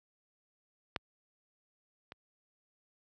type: clicks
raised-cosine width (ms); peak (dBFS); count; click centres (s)
0.3; -16 / -29; 2; 0.962 / 2.121
effects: high-pass 60 Hz 12 dB/octave